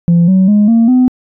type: tone with pitch steps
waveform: sine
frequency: 170.9 / 188.53 / 208 / 229.4 / 253.1 Hz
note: F3 / F#3 / G#3 / A#3 / B3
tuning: -37 / +33 / +3 / -28 / +43 cents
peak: -3 dBFS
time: 0.08-1.08 s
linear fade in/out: 0 ms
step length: 200 ms
effects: tanh soft clip ceiling -3 dBFS